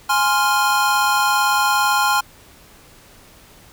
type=chord; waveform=square; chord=F minor; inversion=first; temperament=equal; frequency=830.6 / 1046.5 / 1396.9 Hz; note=Ab5 / C6 / F6; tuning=0 / 0 / 0 cents; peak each=-20 dBFS; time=0.09-2.21 s; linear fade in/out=10 ms; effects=pink hiss -47 dBFS RMS until 3.72 s